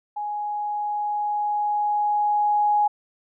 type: tone with level ramp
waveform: sine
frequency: 833 Hz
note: G#5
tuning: 5 cents sharp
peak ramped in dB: -26 to -16 dBFS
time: 0.16-2.88 s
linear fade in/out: 10 ms
effects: none